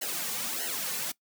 white noise with flanger, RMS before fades -33 dBFS, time 0.01-1.12 s, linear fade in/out 10 ms, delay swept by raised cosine 0.83 to 3.13 ms, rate 1.6 Hz, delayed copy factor -0.85, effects noise-tail reverb RT60 0.1 s tail -20 dB re dry + high-pass 150 Hz 12 dB/octave

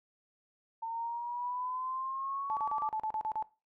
sine exponential sweep, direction up, 903 to 1174.7 Hz, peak -34 dBFS, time 0.82-2.89 s, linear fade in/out 10 ms
sine tone bursts, 870 Hz, A5, 20 cents flat, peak -31 dBFS, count 9, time 2.5-3.425 s, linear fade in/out 0 ms, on 69 ms, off 38 ms
effects noise-tail reverb RT60 0.3 s tail -19 dB re dry

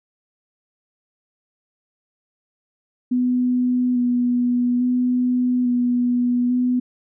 sine tone with vibrato, 246.9 Hz, B3, in tune, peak -16 dBFS, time 3.11-6.8 s, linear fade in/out 10 ms, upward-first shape square, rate 0.59 Hz, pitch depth 15 cents each way, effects none

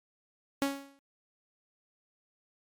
sawtooth tone with exponential decay, 277.2 Hz, C#4, in tune, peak -21 dBFS, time 0.62-0.99 s, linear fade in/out 0 ms, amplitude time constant 79 ms, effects MP3 96 kbps

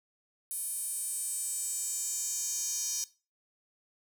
square tone with high-pass filter sweep, 341.9 Hz, F4, 37 cents flat, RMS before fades -35 dBFS, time 0.51-3.04 s, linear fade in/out 0 ms, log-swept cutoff 10000 to 6000 Hz, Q 5.1, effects noise-tail reverb RT60 0.3 s tail -17 dB re dry

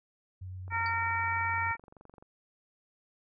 sine tone with vibrato, 92.5 Hz, F#2, in tune, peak -38 dBFS, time 0.41-1.72 s, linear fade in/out 10 ms, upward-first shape triangle, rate 8.8 Hz, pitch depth 13 cents each way
click train, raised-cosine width 1 ms, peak -38 dBFS, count 37, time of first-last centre 0.68-2.225 s, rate 23.3 Hz
harmonic tone, 459 Hz, A#4, 27 cents flat, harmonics 2 / 3 / 4 / 5, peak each -32 / -34 / -34 / -34 dBFS, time 0.7-1.77 s, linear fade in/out 50 ms
sine tone with exponential decay, 4602 Hz, D8, 36 cents flat, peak -37 dBFS, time 0.86-0.94 s, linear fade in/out 1 ms, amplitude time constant 16 ms
effects MP3 96 kbps

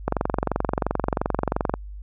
click train, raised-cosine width 1 ms, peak -7 dBFS, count 39, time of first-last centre 0.08-1.739 s, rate 22.9 Hz, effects added 50 Hz sine -34 dBFS peak until 2.02 s

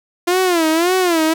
sawtooth tone with vibrato, 343.5 Hz, F4, 29 cents flat, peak -9 dBFS, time 0.27-1.34 s, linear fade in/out 10 ms, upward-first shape sine, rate 1.8 Hz, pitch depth 150 cents each way, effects none

